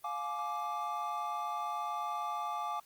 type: chord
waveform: triangle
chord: D diminished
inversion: first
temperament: just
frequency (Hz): 704.8 / 845.8 / 1174.7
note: F5 / Ab5 / D6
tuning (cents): +16 / +31 / 0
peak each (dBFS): -39 / -37 / -35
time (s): 0.04-2.8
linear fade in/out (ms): 5
effects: white hiss -63 dBFS RMS until 2.85 s + Opus 24 kbps